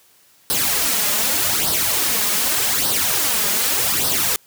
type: noise with flanger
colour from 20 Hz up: white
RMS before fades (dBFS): -19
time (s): 0.5-4.36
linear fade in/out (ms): 0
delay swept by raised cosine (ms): 0.21 to 4.91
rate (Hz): 0.84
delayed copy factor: +0.65
effects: white hiss -54 dBFS RMS until 4.46 s + high-pass 60 Hz 12 dB/octave